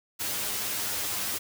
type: noise with comb filter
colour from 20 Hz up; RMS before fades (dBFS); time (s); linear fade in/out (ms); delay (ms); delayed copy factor
white; -31; 0.19-1.39; 20; 9.8; +0.85
effects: none